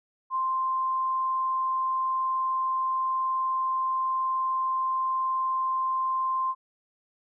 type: tone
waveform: sine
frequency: 1046.5 Hz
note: C6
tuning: in tune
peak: -24 dBFS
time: 0.3-6.55 s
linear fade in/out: 50 ms
effects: none